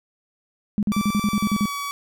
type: tone bursts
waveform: sine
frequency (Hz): 207.7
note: G#3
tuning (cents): 0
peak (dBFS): -17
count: 10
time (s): 0.78-1.656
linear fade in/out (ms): 0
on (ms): 48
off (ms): 44
type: tone with pitch glide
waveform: sawtooth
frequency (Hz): 1164 to 1137.4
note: D6 to C#6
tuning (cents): -16 to +44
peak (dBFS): -23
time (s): 0.92-1.91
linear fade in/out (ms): 0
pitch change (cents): -40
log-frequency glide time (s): 1.24-1.72
effects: none